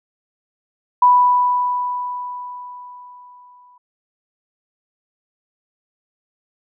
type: tone with exponential decay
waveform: sine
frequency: 987.8 Hz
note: B5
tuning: in tune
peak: -7 dBFS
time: 1.02-3.78 s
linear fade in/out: 5 ms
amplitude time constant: 600 ms
effects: none